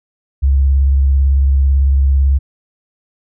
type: tone with vibrato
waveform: sine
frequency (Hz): 68.3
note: C#2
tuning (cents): -25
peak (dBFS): -8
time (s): 0.42-2.39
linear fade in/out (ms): 20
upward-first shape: square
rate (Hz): 18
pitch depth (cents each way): 39
effects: none